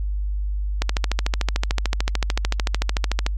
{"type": "click train", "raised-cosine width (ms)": 0.2, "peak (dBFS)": -4, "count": 34, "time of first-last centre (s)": [0.82, 3.264], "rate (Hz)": 13.5, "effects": ["added 50 Hz sine -21 dBFS peak until 3.37 s", "MP3 64 kbps"]}